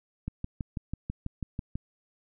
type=click train; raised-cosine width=5 ms; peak=-20 dBFS; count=10; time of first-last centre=0.28-1.755 s; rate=6.1 Hz; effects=none